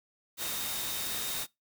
sine tone in noise, 3700 Hz, A#7, 14 cents flat, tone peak -41 dBFS, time 0.37-1.47 s, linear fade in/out 50 ms, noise white, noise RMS -35 dBFS, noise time 0.37-1.47 s, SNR -9 dB, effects noise-tail reverb RT60 0.2 s tail -23 dB re dry

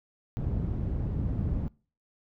white low-pass noise, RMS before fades -30 dBFS, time 0.37-1.68 s, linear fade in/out 0 ms, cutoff 120 Hz, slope 12 dB/octave, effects noise-tail reverb RT60 0.4 s tail -24 dB re dry

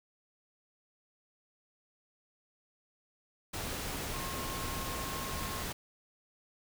sine tone in noise, 1075 Hz, C6, 47 cents sharp, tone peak -43 dBFS, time 4.13-5.63 s, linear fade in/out 10 ms, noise pink, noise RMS -38 dBFS, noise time 3.53-5.73 s, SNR -8 dB, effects none

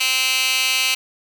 15% pulse tone with high-pass filter, 260 Hz, C4, 11 cents flat, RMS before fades -19 dBFS, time 0-0.95 s, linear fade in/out 10 ms, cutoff 2800 Hz, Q 1.9, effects none

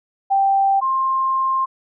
sine tone pair in turn, 784 / 1058.6 Hz, G5 / C6, 0 / +20 cents, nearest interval perfect fourth, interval 520 cents, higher second, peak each -13 / -16 dBFS, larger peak first, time 0.3-0.81 / 0.81-1.66 s, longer second, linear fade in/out 20 ms, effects none

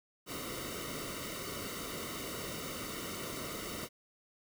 pink noise with comb filter, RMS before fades -41 dBFS, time 0.26-3.89 s, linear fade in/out 50 ms, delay 1.2 ms, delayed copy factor -0.8, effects none

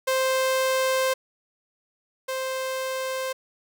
sawtooth tone pair in turn, 523.3 / 523.3 Hz, C5 / C5, 0 / 0 cents, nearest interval unison, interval 0 cents, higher neither, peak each -17 / -23 dBFS, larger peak first, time 0.07-1.14 / 2.28-3.33 s, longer first, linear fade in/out 10 ms, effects none

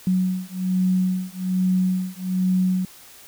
sine beating tone pair, 184.3 / 185.5 Hz, F#3 / F#3, -7 / +5 cents, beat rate 1.2 Hz, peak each -22 dBFS, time 0.07-2.85 s, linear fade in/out 2 ms, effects white hiss -46 dBFS RMS until 3.27 s

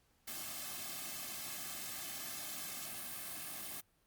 white noise with comb filter, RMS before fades -44 dBFS, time 0.27-3.81 s, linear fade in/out 10 ms, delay 2.1 ms, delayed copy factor -1, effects pink hiss -74 dBFS RMS until 4.06 s + Opus 48 kbps

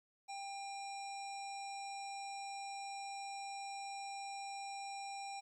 harmonic tone with a mistuned harmonic, 793 Hz, G5, 20 cents sharp, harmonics 1 / 3 / 5 / 7 / 9 / 10, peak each -44 / -52 / -58 / -55 / -62 / -56 dBFS, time 0.28-5.41 s, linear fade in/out 20 ms, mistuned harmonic 3, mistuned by +17 cents, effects 13-bit

